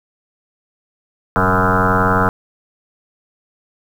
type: tone with frequency modulation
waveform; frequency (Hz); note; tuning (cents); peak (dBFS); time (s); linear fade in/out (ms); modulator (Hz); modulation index
sine; 740; F#5; 0; -11; 1.36-2.29; 0; 91.3; 8
effects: 7-bit